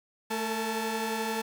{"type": "tone cluster", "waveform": "sawtooth", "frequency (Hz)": [221, 453.5, 868], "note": ["A3", "A#4", "A5"], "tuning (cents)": [8, -48, -24], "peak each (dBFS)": -30, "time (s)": [0.3, 1.42], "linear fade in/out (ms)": 10, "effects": []}